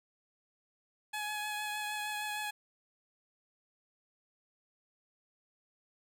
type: tone with vibrato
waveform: 15% pulse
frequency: 843 Hz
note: G#5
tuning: 26 cents sharp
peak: -29 dBFS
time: 1.13-2.51 s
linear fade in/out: 10 ms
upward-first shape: triangle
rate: 6.5 Hz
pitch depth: 20 cents each way
effects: none